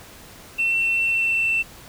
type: tone with pitch glide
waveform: sine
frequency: 2698 to 2679 Hz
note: E7 to E7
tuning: +40 to +27 cents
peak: -17 dBFS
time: 0.58-1.63 s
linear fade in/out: 20 ms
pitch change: -13 cents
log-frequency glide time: 1.07-1.5 s
effects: tanh soft clip ceiling -14 dBFS + pink hiss -44 dBFS RMS until 1.88 s